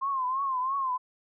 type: tone with vibrato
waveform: sine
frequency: 1056 Hz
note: C6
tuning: 16 cents sharp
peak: -26 dBFS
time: 0.01-0.98 s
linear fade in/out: 20 ms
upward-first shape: triangle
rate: 3 Hz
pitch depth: 110 cents each way
effects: none